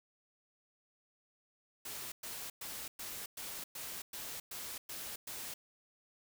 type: noise bursts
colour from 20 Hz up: white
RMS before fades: -44 dBFS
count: 10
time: 1.85-5.54 s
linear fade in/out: 5 ms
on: 270 ms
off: 110 ms
effects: none